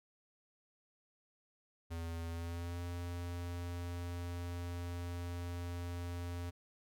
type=tone with pitch glide; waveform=square; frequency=83.4 to 87.24 Hz; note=E2 to F2; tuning=+21 to -1 cents; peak=-40 dBFS; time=1.9-6.51 s; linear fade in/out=20 ms; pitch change=+78 cents; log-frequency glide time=2.28-2.81 s; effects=none